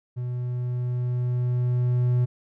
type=tone with level ramp; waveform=triangle; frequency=123.47 Hz; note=B2; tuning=in tune; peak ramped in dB=-25 to -16 dBFS; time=0.16-2.26 s; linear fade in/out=20 ms; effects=none